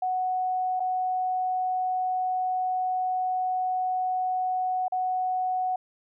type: tone with dropouts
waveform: sine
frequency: 740 Hz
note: F#5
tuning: in tune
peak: -24 dBFS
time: 0.02-5.76 s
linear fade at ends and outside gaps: 5 ms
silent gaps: 0.797-0.802 / 4.882-4.921 s
effects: none